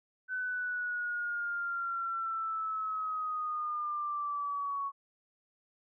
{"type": "linear sweep", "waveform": "sine", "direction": "down", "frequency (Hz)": [1515, 1108.7], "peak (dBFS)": -32, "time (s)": [0.28, 4.92], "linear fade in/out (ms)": 50, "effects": []}